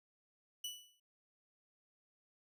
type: tone with exponential decay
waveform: sawtooth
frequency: 2960 Hz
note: F#7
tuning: in tune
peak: -35 dBFS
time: 0.64-1 s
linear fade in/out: 5 ms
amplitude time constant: 78 ms
effects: none